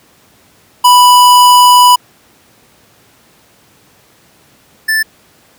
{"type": "tone pair in turn", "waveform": "square", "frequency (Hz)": [987.8, 1760.1], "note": ["B5", "A6"], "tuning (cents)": [0, 0], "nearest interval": "minor seventh", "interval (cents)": 1000, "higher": "second", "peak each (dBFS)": [-3, -10], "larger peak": "first", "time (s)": [[0.84, 1.96], [4.88, 5.03]], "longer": "first", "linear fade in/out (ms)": 10, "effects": ["pink hiss -47 dBFS RMS until 5.58 s", "high-pass 100 Hz 12 dB/octave"]}